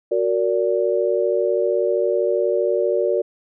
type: chord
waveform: sine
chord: Gb augmented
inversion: none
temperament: just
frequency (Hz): 370 / 462.5 / 578.1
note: Gb4 / Bb4 / D5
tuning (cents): 0 / -14 / -27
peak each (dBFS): -21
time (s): 0.11-3.22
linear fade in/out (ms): 10
effects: none